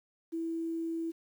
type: tone with quantisation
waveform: sine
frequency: 329.6 Hz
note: E4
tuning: in tune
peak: -32 dBFS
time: 0.32-1.12 s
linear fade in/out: 20 ms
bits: 10
effects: none